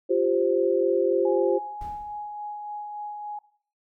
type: chord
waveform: sine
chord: F suspended second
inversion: none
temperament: just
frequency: 349.2 / 392.9 / 523.8 Hz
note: F4 / G4 / C5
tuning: 0 / +4 / +2 cents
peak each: -24 dBFS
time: 0.09-1.59 s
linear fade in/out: 20 ms
type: tone with tremolo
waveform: sine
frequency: 834 Hz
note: G#5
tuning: 7 cents sharp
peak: -31 dBFS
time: 1.25-3.39 s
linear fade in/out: 5 ms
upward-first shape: sine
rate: 3.5 Hz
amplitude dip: 30%
type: noise with exponential decay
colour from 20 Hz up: brown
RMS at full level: -37 dBFS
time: 1.81-2.37 s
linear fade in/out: 2 ms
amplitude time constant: 120 ms
effects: noise-tail reverb RT60 0.5 s tail -18 dB re dry